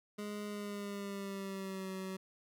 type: tone with pitch glide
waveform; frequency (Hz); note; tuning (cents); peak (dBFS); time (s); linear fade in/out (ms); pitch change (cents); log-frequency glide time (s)
25% pulse; 207.7 to 189.36; G#3 to F#3; 0 to +40; -36; 0.18-2.17; 10; -160; 0.46-1.9
effects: none